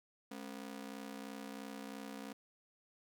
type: ring-modulated tone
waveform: sawtooth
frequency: 242.5 Hz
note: B3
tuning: 31 cents flat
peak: -38 dBFS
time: 0.31-2.33 s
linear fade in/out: 5 ms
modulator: 31.5 Hz
effects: none